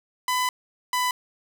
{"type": "tone pair in turn", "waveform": "sawtooth", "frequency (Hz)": [1003, 997.6], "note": ["B5", "B5"], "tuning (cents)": [26, 17], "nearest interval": "unison", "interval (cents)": 9, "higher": "first", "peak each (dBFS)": -18, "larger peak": "neither", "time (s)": [[0.28, 0.49], [0.93, 1.11]], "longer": "first", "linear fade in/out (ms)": 2, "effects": []}